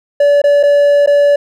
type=tone with dropouts; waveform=triangle; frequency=575 Hz; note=D5; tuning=37 cents flat; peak=-4 dBFS; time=0.2-1.36 s; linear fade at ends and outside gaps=5 ms; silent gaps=0.418-0.439 / 0.63-0.634 / 1.062-1.073 s; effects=none